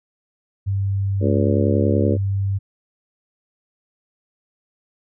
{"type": "tone", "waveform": "sine", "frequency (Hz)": 98.3, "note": "G2", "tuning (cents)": 5, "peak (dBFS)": -18, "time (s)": [0.66, 2.59], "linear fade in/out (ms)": 20}
{"type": "harmonic tone", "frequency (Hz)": 70.4, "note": "C#2", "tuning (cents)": 27, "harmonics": [3, 4, 5, 6, 7, 8], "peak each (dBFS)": [-22, -23, -24, -25, -25, -26], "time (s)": [1.2, 2.18], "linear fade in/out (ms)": 50}
{"effects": []}